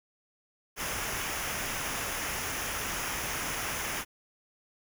pink noise with comb filter, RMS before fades -34 dBFS, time 0.76-4.05 s, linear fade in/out 50 ms, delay 0.24 ms, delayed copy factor -0.6, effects none

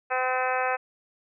harmonic tone, 256 Hz, C4, 38 cents flat, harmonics 2 / 3 / 4 / 5 / 6 / 7 / 8 / 9 / 10, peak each -30 / -28 / -33 / -32 / -32 / -35 / -38 / -40 / -35 dBFS, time 0.1-0.77 s, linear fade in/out 20 ms, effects none

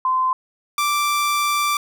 sine / sawtooth tone pair in turn, 1032 / 1173.5 Hz, C6 / D6, -24 / -2 cents, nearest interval major second, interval 222 cents, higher second, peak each -16 / -14 dBFS, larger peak second, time 0.05-0.33 / 0.78-1.77 s, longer second, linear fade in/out 2 ms, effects none

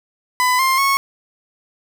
30% pulse tone with pitch steps, 1002 / 1056 / 1100 Hz, B5 / C6 / C#6, +25 / +16 / -14 cents, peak -11 dBFS, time 0.4-0.97 s, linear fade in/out 0 ms, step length 190 ms, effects 8-bit

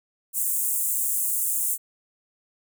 pink high-pass noise, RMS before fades -25 dBFS, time 0.33-1.78 s, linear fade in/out 50 ms, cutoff 7600 Hz, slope 48 dB/octave, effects none

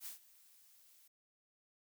blue noise with ADSR envelope, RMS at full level -45 dBFS, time 0-1.08 s, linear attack 62 ms, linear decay 120 ms, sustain -20 dB, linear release 8 ms, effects none

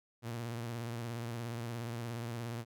sawtooth tone with vibrato, 117.2 Hz, A#2, 10 cents sharp, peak -34 dBFS, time 0.22-2.65 s, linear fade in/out 50 ms, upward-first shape sine, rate 17 Hz, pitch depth 58 cents each way, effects none

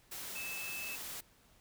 sine tone in noise, 2619 Hz, E7, 12 cents flat, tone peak -41 dBFS, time 0.35-0.96 s, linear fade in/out 10 ms, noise white, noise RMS -44 dBFS, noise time 0.11-1.21 s, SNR 0 dB, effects pink hiss -66 dBFS RMS until 1.6 s

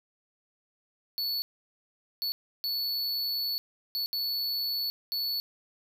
square tone bursts at uneven times, 4435 Hz, C#8, in tune, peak -29 dBFS, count 6, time 1.18-1.42 / 2.22-2.32 / 2.64-3.58 / 3.95-4.06 / 4.13-4.9 / 5.12-5.4 s, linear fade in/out 0 ms, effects none

